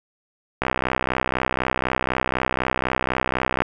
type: click train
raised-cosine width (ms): 0.5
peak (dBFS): -5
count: 193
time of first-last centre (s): 0.62-3.62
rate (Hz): 64
effects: none